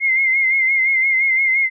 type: tone with vibrato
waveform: sine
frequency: 2113 Hz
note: C7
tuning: 16 cents sharp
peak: -13 dBFS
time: 0-1.7 s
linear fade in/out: 50 ms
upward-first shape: sine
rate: 5.8 Hz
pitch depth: 49 cents each way
effects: none